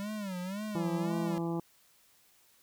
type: tone with vibrato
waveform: square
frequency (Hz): 196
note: G3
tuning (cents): 0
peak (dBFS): -36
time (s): 0-1.38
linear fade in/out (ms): 0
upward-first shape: sine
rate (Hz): 1.9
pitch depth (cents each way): 160
type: harmonic tone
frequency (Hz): 168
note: E3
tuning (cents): +33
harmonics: 1 / 2 / 3 / 4 / 5 / 6 / 7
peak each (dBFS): -34 / -34 / -44 / -46 / -43 / -48 / -50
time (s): 0.75-1.6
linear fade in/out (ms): 2
effects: white hiss -65 dBFS RMS until 2.62 s